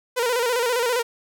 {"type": "tone with vibrato", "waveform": "sawtooth", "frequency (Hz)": 483.3, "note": "B4", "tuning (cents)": -38, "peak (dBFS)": -16, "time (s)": [0.16, 1.03], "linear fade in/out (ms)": 20, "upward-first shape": "square", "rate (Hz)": 15, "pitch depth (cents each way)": 69, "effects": []}